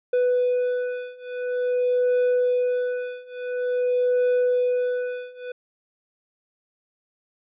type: beating tone pair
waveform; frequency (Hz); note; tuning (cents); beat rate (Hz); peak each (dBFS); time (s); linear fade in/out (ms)
triangle; 495.7 / 496.18; B4 / B4; +6 / +8; 0.48; -22 / -21; 0.13-5.52; 5
effects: resampled to 8000 Hz